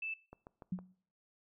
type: tone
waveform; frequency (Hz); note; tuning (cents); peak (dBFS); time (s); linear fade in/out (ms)
sine; 2637; E7; 0; -37; 0.02-0.14; 5
type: clicks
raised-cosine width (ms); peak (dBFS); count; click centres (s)
1; -36; 4; 0.33 / 0.469 / 0.622 / 0.789
type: tone with exponential decay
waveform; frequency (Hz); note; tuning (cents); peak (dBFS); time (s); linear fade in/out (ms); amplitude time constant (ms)
sine; 182.8; F#3; -21; -31; 0.72-0.92; 5; 43
effects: noise-tail reverb RT60 0.6 s tail -22 dB re dry